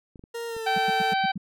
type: clicks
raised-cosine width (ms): 3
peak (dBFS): -32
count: 4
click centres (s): 0.158 / 0.194 / 0.239 / 0.566
type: tone with pitch glide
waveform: 40% pulse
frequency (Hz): 466.2 to 444.1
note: A#4 to A4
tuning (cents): 0 to +16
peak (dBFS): -30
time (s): 0.34-1.14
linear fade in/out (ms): 10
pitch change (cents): -84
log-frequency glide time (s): 0.47-0.65
type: harmonic tone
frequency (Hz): 773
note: G5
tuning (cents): -24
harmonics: 1 / 2 / 3 / 4 / 5 / 6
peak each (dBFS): -23 / -29 / -33 / -35 / -37 / -39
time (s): 0.66-1.32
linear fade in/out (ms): 10
type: tone bursts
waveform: sine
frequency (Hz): 190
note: F#3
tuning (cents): +46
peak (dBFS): -28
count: 6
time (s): 0.76-1.378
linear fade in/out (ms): 5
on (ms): 23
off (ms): 96
effects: none